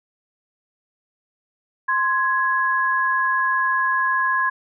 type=tone pair together; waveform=sine; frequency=1046.5 / 1668.4 Hz; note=C6 / G#6; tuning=0 / +7 cents; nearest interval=minor sixth; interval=807 cents; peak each=-20 dBFS; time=1.88-4.5 s; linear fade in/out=10 ms; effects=none